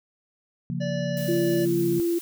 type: chord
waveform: sine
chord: Bb minor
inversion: first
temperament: equal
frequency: 138.59 / 174.61 / 233.1 Hz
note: Db3 / F3 / Bb3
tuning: 0 / 0 / 0 cents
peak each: -30 / -29 / -34 dBFS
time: 0.7-2 s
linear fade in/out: 0 ms
type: harmonic tone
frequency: 581 Hz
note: D5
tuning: 19 cents flat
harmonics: 1 / 3 / 5 / 7 / 9 / 10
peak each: -29 / -39 / -43 / -46 / -48 / -49 dBFS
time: 0.8-1.66 s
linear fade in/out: 20 ms
type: noise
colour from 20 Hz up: blue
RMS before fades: -39 dBFS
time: 1.17-2.21 s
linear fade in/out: 0 ms
type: tone with vibrato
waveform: sine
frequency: 341.8 Hz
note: F4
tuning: 37 cents flat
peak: -21 dBFS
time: 1.28-2.19 s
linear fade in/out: 10 ms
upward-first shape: sine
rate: 16 Hz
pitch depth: 11 cents each way
effects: none